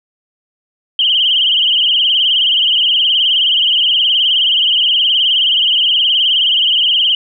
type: tone with vibrato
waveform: sine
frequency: 3028 Hz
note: F#7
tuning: 39 cents sharp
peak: -9 dBFS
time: 0.99-7.15 s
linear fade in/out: 2 ms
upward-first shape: triangle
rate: 19 Hz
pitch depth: 130 cents each way
effects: none